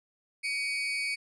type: tone pair together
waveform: 35% pulse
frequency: 2255 / 2489 Hz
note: C#7 / D#7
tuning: +29 / 0 cents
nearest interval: major second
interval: 171 cents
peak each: -28 / -36 dBFS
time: 0.43-1.16 s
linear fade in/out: 20 ms
effects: resampled to 22050 Hz